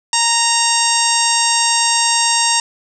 harmonic tone, 929 Hz, A#5, 6 cents flat, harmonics 1 / 2 / 3 / 4 / 5 / 6 / 7 / 8 / 9, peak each -18 / -24 / -22 / -23 / -23 / -19 / -23 / -22 / -20 dBFS, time 0.13-2.6 s, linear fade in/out 2 ms, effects none

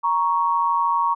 sine tone pair together, 938 / 1110.8 Hz, A#5 / C#6, +11 / +3 cents, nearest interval minor third, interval 292 cents, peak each -20 dBFS, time 0.03-1.15 s, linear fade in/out 20 ms, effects none

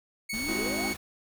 sawtooth tone, 2217 Hz, C#7, in tune, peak -28 dBFS, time 0.29-0.94 s, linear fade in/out 10 ms
sine exponential sweep, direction up, 207.7 to 839 Hz, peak -35 dBFS, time 0.33-0.88 s, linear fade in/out 0 ms
pink noise, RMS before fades -41 dBFS, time 0.33-0.97 s, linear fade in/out 10 ms
40% pulse chord, Ab dominant seventh, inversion none, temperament equal with one note detuned, 207.7 / 261.6 / 317.1 / 370 Hz, Ab3 / C4 / Eb4 / Gb4, 0 / 0 / +33 / 0 cents, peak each -36 dBFS, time 0.48-0.93 s, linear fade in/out 5 ms
effects none

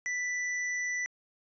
square tone, 1978 Hz, B6, 2 cents sharp, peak -31 dBFS, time 0.06-1.06 s, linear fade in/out 0 ms, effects resampled to 16000 Hz

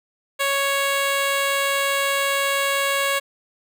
10% pulse tone, 554.4 Hz, C#5, in tune, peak -11 dBFS, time 0.39-3.2 s, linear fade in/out 20 ms, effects none

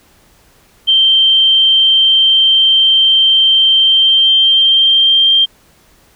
sine tone with pitch glide, 3136 to 3174 Hz, G7 to G7, 0 to +21 cents, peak -6 dBFS, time 0.87-5.46 s, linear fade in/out 20 ms, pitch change +21 cents, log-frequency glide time 3.79-5.32 s, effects pink hiss -49 dBFS RMS until 6.15 s

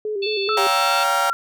sine tone with vibrato, 410.7 Hz, G#4, 19 cents flat, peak -22 dBFS, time 0.05-0.67 s, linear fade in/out 2 ms, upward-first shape square, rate 4.7 Hz, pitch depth 64 cents each way
harmonic tone, 880 Hz, A5, in tune, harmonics 3 / 4 / 5, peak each -27 / -29 / -28 dBFS, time 0.22-1.04 s, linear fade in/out 10 ms
sine tone with pitch glide, 1318.5 to 1369.7 Hz, E6 to F6, 0 to -34 cents, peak -20 dBFS, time 0.49-1.33 s, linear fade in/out 0 ms, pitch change +66 cents, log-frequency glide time 0.72-0.94 s
40% pulse chord, G half-diminished seventh, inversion second, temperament just, 564.5 / 705.6 / 784 / 940.8 Hz, Db5 / F5 / G5 / Bb5, +31 / +18 / 0 / +16 cents, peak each -26 / -25 / -23 / -24 dBFS, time 0.57-1.3 s, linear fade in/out 2 ms
effects none

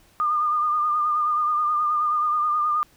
sine tone with vibrato, 1212 Hz, D#6, 46 cents flat, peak -19 dBFS, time 0.2-2.83 s, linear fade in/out 0 ms, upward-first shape triangle, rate 9.4 Hz, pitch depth 43 cents each way, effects pink hiss -57 dBFS RMS until 2.96 s

